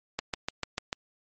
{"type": "click train", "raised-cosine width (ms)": 0.2, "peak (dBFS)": -12, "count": 6, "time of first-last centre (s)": [0.19, 0.929], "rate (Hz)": 6.77, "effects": ["MP3 32 kbps"]}